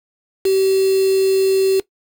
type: tone with quantisation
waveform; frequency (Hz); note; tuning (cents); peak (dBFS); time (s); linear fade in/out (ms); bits
sine; 384.4; G4; -34; -12; 0.45-1.8; 5; 4
effects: noise-tail reverb RT60 0.1 s tail -18 dB re dry